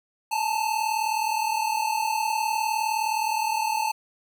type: tone pair together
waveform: square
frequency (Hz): 858.5 / 898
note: A5 / A5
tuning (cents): -43 / +35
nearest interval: minor second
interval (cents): 78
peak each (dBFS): -27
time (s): 0.31-3.92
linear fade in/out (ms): 10
effects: none